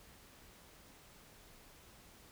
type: silence
effects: pink hiss -60 dBFS RMS until 2.31 s